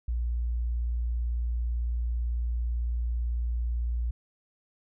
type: tone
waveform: sine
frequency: 59 Hz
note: A#1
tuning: 22 cents sharp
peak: -26 dBFS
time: 0.08-4.11 s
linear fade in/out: 5 ms
effects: none

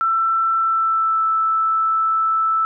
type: tone with pitch glide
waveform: sine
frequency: 1336 to 1317.6 Hz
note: E6 to E6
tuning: +23 to -1 cents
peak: -15 dBFS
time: 0.01-2.65 s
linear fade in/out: 0 ms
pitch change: -24 cents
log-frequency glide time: 0.57-1.25 s
effects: none

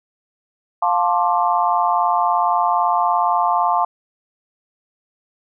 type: chord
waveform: sine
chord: D minor seventh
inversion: first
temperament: just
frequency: 704.8 / 881 / 1057.2 / 1174.7 Hz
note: F5 / A5 / C6 / D6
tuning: +16 / +2 / +18 / 0 cents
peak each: -19 / -19 / -20 / -23 dBFS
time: 0.82-3.85 s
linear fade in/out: 5 ms
effects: none

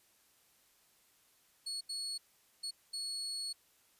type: tone bursts at uneven times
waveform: 35% pulse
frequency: 4368 Hz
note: C#8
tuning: 26 cents flat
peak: -36 dBFS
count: 4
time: 1.66-1.81 / 1.89-2.18 / 2.63-2.71 / 2.93-3.53 s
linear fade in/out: 10 ms
effects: white hiss -69 dBFS RMS until 3.99 s + resampled to 32000 Hz

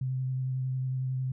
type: tone with vibrato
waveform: sine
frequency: 129.9 Hz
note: C3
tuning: 12 cents flat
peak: -28 dBFS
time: 0.01-1.32 s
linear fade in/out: 5 ms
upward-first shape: triangle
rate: 11 Hz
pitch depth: 18 cents each way
effects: none

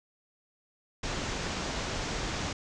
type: low-pass noise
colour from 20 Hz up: pink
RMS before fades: -34 dBFS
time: 1.03-2.53 s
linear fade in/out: 5 ms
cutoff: 7200 Hz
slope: 48 dB/octave
effects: none

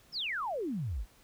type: exponential sweep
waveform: sine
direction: down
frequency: 5588 to 41.2 Hz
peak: -32 dBFS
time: 0.12-1.06 s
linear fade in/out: 50 ms
effects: pink hiss -62 dBFS RMS until 1.23 s

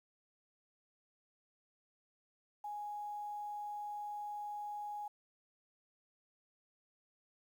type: tone with quantisation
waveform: sine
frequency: 830.6 Hz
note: G#5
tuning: in tune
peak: -40 dBFS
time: 2.64-5.08 s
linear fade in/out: 5 ms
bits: 11
effects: none

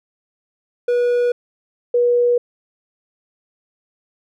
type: tone pair in turn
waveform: triangle / sine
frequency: 485.4 / 483.6 Hz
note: B4 / B4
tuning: -30 / -36 cents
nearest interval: unison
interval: 6 cents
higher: first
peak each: -12 / -12 dBFS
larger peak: neither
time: 0.88-1.32 / 1.94-2.38 s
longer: neither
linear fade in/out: 5 ms
effects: none

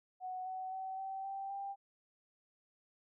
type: tone with pitch steps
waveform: sine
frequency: 741 / 750.9 / 761 / 771.1 / 781.4 / 791.9 Hz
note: F#5 / F#5 / F#5 / G5 / G5 / G5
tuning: +2 / +25 / +48 / -29 / -6 / +17 cents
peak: -39 dBFS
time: 0.2-1.76 s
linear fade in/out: 50 ms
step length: 260 ms
effects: none

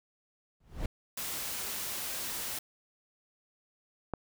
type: noise with exponential growth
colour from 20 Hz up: brown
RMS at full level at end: -29 dBFS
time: 0.6-0.86 s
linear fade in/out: 5 ms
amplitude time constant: 55 ms
type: noise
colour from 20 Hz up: white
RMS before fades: -37 dBFS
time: 1.17-2.59 s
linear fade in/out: 5 ms
type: click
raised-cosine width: 1 ms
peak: -19 dBFS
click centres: 4.137 s
effects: none

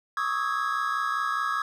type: tone cluster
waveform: triangle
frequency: 1113 / 1237 / 1302 / 1656 Hz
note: C#6 / D#6 / E6 / G#6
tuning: +7 / -10 / -22 / -5 cents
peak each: -29 dBFS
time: 0.17-1.62 s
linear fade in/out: 2 ms
effects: none

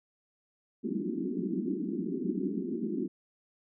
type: band-pass noise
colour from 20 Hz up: pink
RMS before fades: -33 dBFS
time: 0.83-3.08 s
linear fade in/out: 20 ms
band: 180 to 390 Hz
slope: 96 dB/octave
effects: none

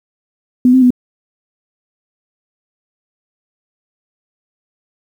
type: tone with pitch steps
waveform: sine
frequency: 250 / 259.5 / 248.5 Hz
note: B3 / C4 / B3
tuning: +21 / -14 / +11 cents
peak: -5 dBFS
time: 0.65-0.905 s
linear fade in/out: 2 ms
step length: 85 ms
effects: 7-bit

